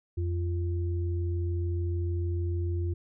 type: tone pair together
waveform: sine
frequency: 86.59 / 346.6 Hz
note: F2 / F4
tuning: -14 / -13 cents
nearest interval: 2 octaves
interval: 2401 cents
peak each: -27 / -37 dBFS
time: 0.17-2.94 s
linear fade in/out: 10 ms
effects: none